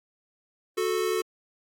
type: tone pair together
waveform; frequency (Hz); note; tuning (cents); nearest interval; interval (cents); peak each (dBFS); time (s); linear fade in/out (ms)
square; 367.1 / 438.6; F#4 / A4; -14 / -6; minor third; 308; -28; 0.77-1.22; 10
effects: AAC 48 kbps